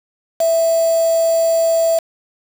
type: tone with quantisation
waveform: sine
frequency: 659.3 Hz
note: E5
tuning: in tune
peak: -12 dBFS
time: 0.4-1.99 s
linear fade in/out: 5 ms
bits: 4
effects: none